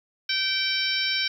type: harmonic tone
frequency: 773 Hz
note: G5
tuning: 24 cents flat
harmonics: 2 / 3 / 4 / 5 / 6 / 7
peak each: -31 / -29 / -30 / -30 / -32 / -29 dBFS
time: 0.29-1.28 s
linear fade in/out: 5 ms
effects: 9-bit